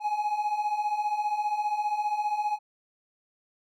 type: beating tone pair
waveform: triangle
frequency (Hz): 827 / 842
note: G#5 / G#5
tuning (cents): -8 / +24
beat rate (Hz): 15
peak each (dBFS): -30 / -25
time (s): 0-2.59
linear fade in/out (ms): 50
effects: none